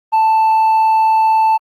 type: tone with hard clipping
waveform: triangle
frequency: 882 Hz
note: A5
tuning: 4 cents sharp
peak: -8 dBFS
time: 0.12-1.58 s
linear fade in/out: 20 ms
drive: 1 dB
effects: Opus 32 kbps